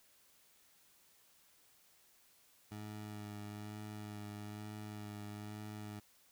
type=tone with vibrato; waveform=20% pulse; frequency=104.9 Hz; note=G#2; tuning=18 cents sharp; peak=-40 dBFS; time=2.71-6 s; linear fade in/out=10 ms; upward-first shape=sine; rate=1.1 Hz; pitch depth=19 cents each way; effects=white hiss -68 dBFS RMS until 6.31 s